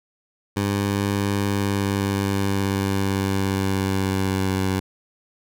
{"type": "tone with pitch glide", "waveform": "15% pulse", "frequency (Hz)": [100.4, 95.15], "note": ["G2", "F#2"], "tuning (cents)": [42, 49], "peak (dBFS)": -14, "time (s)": [0.56, 4.8], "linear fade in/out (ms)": 10, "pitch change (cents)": -93, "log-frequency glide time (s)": [1.29, 4.61], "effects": []}